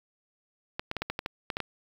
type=clicks; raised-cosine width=0.3 ms; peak=-15 dBFS; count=10; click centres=0.795 / 0.914 / 0.967 / 1.02 / 1.1 / 1.191 / 1.261 / 1.502 / 1.569 / 1.603 s; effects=7-bit